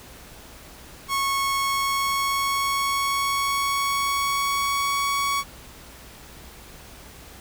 sawtooth tone with pitch glide, 1100 to 1119.9 Hz, C#6 to C#6, -14 to +17 cents, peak -18 dBFS, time 1.08-5.44 s, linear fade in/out 50 ms, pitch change +31 cents, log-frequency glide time 1.61-4.94 s, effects added 60 Hz sine -50 dBFS peak until 7.4 s + pink hiss -45 dBFS RMS until 7.4 s

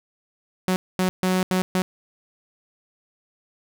sawtooth tone bursts at uneven times, 185 Hz, F#3, in tune, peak -15 dBFS, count 5, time 0.68-0.76 / 0.99-1.09 / 1.23-1.43 / 1.51-1.62 / 1.75-1.82 s, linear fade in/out 0 ms, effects none

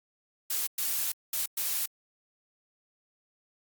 blue noise bursts at uneven times, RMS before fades -30 dBFS, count 4, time 0.5-0.67 / 0.78-1.12 / 1.33-1.46 / 1.57-1.86 s, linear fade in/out 5 ms, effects Opus 48 kbps

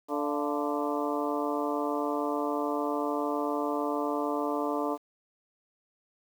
harmonic tone with a mistuned harmonic, 146.83 Hz, D3, in tune, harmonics 2 / 3 / 4 / 5 / 6 / 7 / 8, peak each -32 / -34 / -35 / -36 / -37 / -37 / -38 dBFS, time 0.08-4.98 s, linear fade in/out 50 ms, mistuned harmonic 5, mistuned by -92 cents, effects 9-bit

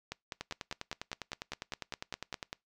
two click trains, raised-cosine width 0.2 ms, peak -20 / -20 dBFS, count 12 / 22, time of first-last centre 0.12-2.342 / 0.41-2.529 s, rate 4.95 / 9.91 Hz, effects noise-tail reverb RT60 0.2 s tail -25 dB re dry

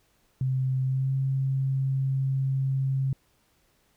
sine tone with pitch glide, 130.81 to 134.25 Hz, C3 to C3, 0 to +45 cents, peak -23 dBFS, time 0.41-3.13 s, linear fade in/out 2 ms, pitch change +45 cents, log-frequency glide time 0.84-1.13 s, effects pink hiss -67 dBFS RMS until 3.96 s

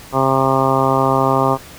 harmonic tone, 133.7 Hz, C3, 38 cents sharp, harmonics 1 / 2 / 3 / 4 / 5 / 6 / 7 / 8 / 9, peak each -21 / -21 / -21 / -21 / -21 / -21 / -21 / -21 / -21 dBFS, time 0.12-1.58 s, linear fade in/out 50 ms, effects pink hiss -38 dBFS RMS until 1.78 s

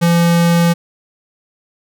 square tone, 170.4 Hz, F3, 42 cents flat, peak -10 dBFS, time 0.01-0.74 s, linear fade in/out 20 ms, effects none

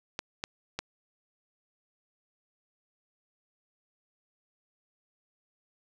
clicks, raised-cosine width 0.2 ms, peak -15 dBFS, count 3, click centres 0.191 / 0.439 / 0.79 s, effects none

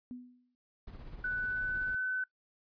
sine tone with exponential decay, 247.8 Hz, B3, 6 cents sharp, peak -38 dBFS, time 0.11-0.55 s, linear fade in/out 0 ms, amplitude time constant 94 ms
brown noise with tremolo, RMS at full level -45 dBFS, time 0.87-1.95 s, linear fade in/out 5 ms, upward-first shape sine, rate 16 Hz, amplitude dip 45%
sine tone with pitch glide, 1491 to 1511.8 Hz, F#6 to F#6, +13 to +37 cents, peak -31 dBFS, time 1.24-2.24 s, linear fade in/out 5 ms, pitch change +24 cents, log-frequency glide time 1.36-2 s
effects noise-tail reverb RT60 0.1 s tail -20 dB re dry + resampled to 11025 Hz

